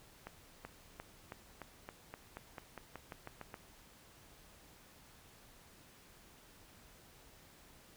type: accelerating click train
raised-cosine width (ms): 0.5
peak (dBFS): -30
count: 15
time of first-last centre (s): 0.27-3.542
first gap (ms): 380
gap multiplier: 0.92
effects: pink hiss -61 dBFS RMS until 7.96 s